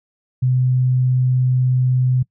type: tone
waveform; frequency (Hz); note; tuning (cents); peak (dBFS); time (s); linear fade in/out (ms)
sine; 127.4; C3; -46; -13; 0.42-2.23; 10
effects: noise-tail reverb RT60 0.1 s tail -22 dB re dry